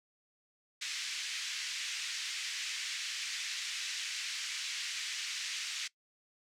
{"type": "band-pass noise", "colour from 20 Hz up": "pink", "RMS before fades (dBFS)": -39, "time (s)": [0.81, 5.88], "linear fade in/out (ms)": 10, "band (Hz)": [2000, 7000], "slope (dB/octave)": 24, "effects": ["noise-tail reverb RT60 0.1 s tail -20 dB re dry"]}